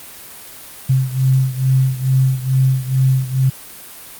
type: beating tone pair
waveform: sine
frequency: 130.81 / 133.11 Hz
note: C3 / C3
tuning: 0 / +30 cents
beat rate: 2.3 Hz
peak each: -14 / -17 dBFS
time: 0.89-3.5 s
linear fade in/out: 10 ms
effects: white hiss -36 dBFS RMS until 4.19 s + Opus 32 kbps